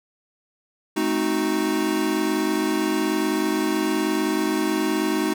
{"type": "chord", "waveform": "square", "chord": "A diminished seventh", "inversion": "none", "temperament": "equal with one note detuned", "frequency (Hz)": [215.3, 261.6, 311.1, 370], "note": ["A3", "C4", "Eb4", "Gb4"], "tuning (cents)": [-37, 0, 0, 0], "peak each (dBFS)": [-29, -30, -24, -27], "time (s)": [0.96, 5.34], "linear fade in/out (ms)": 10, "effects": []}